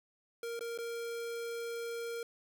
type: tone with dropouts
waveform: square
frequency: 466.2 Hz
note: A#4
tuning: in tune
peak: -38 dBFS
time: 0.43-2.23 s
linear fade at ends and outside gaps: 2 ms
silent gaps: 0.593-0.608 / 0.777-0.786 s
effects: none